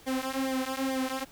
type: tone with flanger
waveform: sawtooth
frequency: 263.8 Hz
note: C4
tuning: 14 cents sharp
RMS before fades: -31 dBFS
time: 0.06-1.25 s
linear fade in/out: 20 ms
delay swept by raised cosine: 0.72 to 4.32 ms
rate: 2.3 Hz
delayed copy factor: -0.9
effects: pink hiss -54 dBFS RMS until 1.31 s